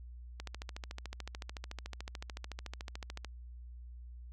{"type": "click train", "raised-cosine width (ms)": 0.2, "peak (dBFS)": -25, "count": 40, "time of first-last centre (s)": [0.4, 3.247], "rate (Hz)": 13.7, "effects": ["added 60 Hz sine -46 dBFS peak until 4.32 s"]}